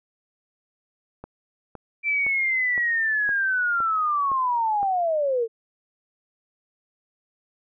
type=click train; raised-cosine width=1 ms; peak=-23 dBFS; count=8; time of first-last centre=1.24-4.83 s; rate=1.95 Hz
type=linear sweep; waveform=sine; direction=down; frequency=2349 to 440 Hz; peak=-20 dBFS; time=2.03-5.48 s; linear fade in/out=50 ms
effects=none